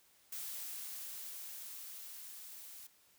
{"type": "noise with level ramp", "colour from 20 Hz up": "blue", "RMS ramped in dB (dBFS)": [-43, -52], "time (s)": [0.32, 2.87], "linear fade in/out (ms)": 5, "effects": ["white hiss -68 dBFS RMS until 3.18 s"]}